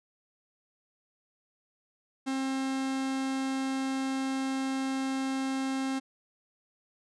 45% pulse tone, 266.7 Hz, C4, 33 cents sharp, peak -29 dBFS, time 2.26-6 s, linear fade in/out 20 ms, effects resampled to 22050 Hz

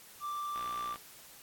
triangle tone, 1176 Hz, D6, 2 cents sharp, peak -33 dBFS, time 0.2-0.97 s, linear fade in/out 50 ms
click train, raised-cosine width 0.3 ms, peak -30 dBFS, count 25, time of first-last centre 0.56-0.959 s, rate 60.2 Hz
effects white hiss -54 dBFS RMS until 1.42 s + AAC 64 kbps

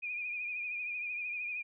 sine tone with vibrato, 2446 Hz, D#7, 30 cents flat, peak -35 dBFS, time 0.02-1.63 s, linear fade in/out 20 ms, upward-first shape triangle, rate 13 Hz, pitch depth 59 cents each way, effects none

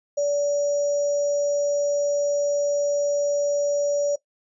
sine tone with sample-and-hold, 576 Hz, D5, 34 cents flat, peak -19 dBFS, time 0.17-4.16 s, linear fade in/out 10 ms, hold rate 6300 Hz, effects noise-tail reverb RT60 0.1 s tail -18 dB re dry + resampled to 24000 Hz

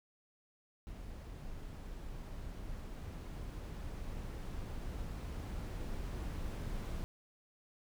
brown noise with level ramp, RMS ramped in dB -47 to -39 dBFS, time 0.87-7.04 s, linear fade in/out 0 ms, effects none

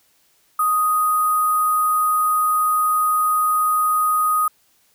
sine tone with sample-and-hold, 1246 Hz, D#6, 2 cents sharp, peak -15 dBFS, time 0.59-4.48 s, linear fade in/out 5 ms, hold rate 11025 Hz, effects white hiss -60 dBFS RMS until 4.94 s

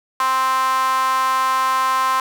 sawtooth tone with high-pass filter, 261.6 Hz, C4, in tune, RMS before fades -18 dBFS, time 0.2-2.2 s, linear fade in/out 2 ms, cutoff 1100 Hz, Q 8.4, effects none

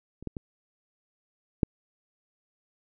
clicks, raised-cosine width 3 ms, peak -30 / -19 / -22 / -8 dBFS, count 4, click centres 0.226 / 0.273 / 0.368 / 1.632 s, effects none

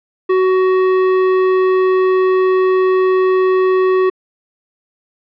sine tone with hard clipping, 373.6 Hz, F#4, 17 cents sharp, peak -12 dBFS, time 0.29-4.1 s, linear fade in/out 10 ms, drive 16 dB, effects low-pass 2000 Hz 12 dB/octave

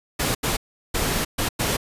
pink noise bursts at uneven times, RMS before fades -23 dBFS, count 5, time 0.19-0.35 / 0.43-0.57 / 0.94-1.25 / 1.38-1.49 / 1.59-1.77 s, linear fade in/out 10 ms, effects resampled to 32000 Hz

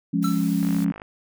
sine chord, Db major, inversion first, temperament equal, 174.61 / 207.7 / 277.2 Hz, F3 / Ab3 / Db4, 0 / 0 / 0 cents, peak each -23 / -24 / -24 dBFS, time 0.13-0.92 s, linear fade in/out 10 ms
white noise, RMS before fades -41 dBFS, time 0.22-0.85 s, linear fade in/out 10 ms
square tone with exponential decay, 1333 Hz, E6, 19 cents sharp, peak -26 dBFS, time 0.24-0.53 s, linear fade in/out 5 ms, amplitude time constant 62 ms
click train, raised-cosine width 0.5 ms, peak -23 dBFS, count 21, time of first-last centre 0.63-1.018 s, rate 51.5 Hz
effects none

